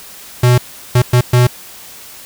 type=tone bursts at uneven times; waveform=square; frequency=123.4 Hz; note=B2; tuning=1 cent flat; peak=-7 dBFS; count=4; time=0.43-0.58 / 0.95-1.02 / 1.13-1.21 / 1.33-1.47 s; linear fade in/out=5 ms; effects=white hiss -35 dBFS RMS until 2.25 s